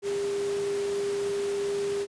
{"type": "tone in noise", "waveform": "sine", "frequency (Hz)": 401.7, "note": "G4", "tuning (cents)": 42, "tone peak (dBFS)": -26, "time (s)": [0.02, 2.07], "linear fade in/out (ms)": 50, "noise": "pink", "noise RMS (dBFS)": -39, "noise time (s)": [0.02, 2.07], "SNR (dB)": 10, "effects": ["high-pass 150 Hz 12 dB/octave", "resampled to 22050 Hz"]}